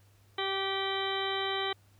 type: harmonic tone with a mistuned harmonic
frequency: 389.1 Hz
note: G4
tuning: 13 cents flat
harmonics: 1 / 2 / 3 / 4 / 5 / 6 / 8 / 9 / 10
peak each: -35 / -37 / -38 / -43 / -39 / -43 / -37 / -45 / -39 dBFS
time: 0.38-1.73 s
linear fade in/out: 5 ms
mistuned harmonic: 4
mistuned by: -15 cents
effects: added 100 Hz sine -60 dBFS peak until 1.99 s + pink hiss -67 dBFS RMS until 1.99 s